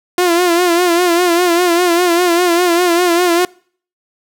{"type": "tone with vibrato", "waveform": "sawtooth", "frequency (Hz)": 349.2, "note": "F4", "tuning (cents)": 0, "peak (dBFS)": -6, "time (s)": [0.18, 3.45], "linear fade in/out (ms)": 2, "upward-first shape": "sine", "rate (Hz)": 5, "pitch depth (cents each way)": 67, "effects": ["noise-tail reverb RT60 0.5 s tail -25 dB re dry"]}